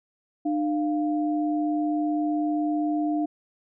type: tone pair together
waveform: sine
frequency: 301.3 / 697 Hz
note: D4 / F5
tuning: +44 / -4 cents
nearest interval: octave + minor third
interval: 1452 cents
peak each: -23 / -30 dBFS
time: 0.45-3.26 s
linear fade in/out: 10 ms
effects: none